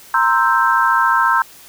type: chord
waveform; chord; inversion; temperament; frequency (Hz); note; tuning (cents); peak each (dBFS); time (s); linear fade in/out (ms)
sine; C dominant seventh; third; equal; 932.3 / 1046.5 / 1318.5 / 1568; Bb5 / C6 / E6 / G6; 0 / 0 / 0 / 0; -17; 0.14-1.42; 2
effects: white hiss -42 dBFS RMS until 1.68 s